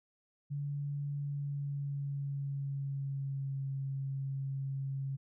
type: tone with pitch glide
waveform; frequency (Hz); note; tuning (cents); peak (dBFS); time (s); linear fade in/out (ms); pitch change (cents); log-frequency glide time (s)
sine; 143.2 to 136.26; D3 to C#3; -43 to -29; -34; 0.5-5.17; 20; -86; 1.18-3.68
effects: none